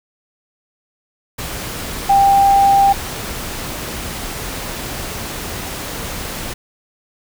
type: tone in noise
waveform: sine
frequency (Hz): 792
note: G5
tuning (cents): +18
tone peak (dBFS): -8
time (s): 2.09-2.93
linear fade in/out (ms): 10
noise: pink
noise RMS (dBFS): -26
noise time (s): 1.38-6.54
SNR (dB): +15
effects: none